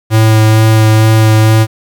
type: tone with vibrato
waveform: square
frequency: 109.8 Hz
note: A2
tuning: 3 cents flat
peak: -5 dBFS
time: 0.1-1.67 s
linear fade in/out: 50 ms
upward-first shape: sine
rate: 2.2 Hz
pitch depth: 11 cents each way
effects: 7-bit